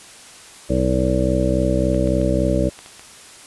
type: harmonic tone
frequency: 63.6 Hz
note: C2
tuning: 48 cents flat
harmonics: 1 / 2 / 3 / 4 / 5 / 7 / 8 / 9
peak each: -22 / -24 / -23 / -26 / -23 / -27 / -27 / -22 dBFS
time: 0.69-2.7 s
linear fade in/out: 20 ms
type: clicks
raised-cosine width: 0.3 ms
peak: -23 dBFS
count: 6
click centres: 1.945 / 2.074 / 2.215 / 2.79 / 2.861 / 2.995 s
effects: white hiss -42 dBFS RMS until 3.46 s + resampled to 24000 Hz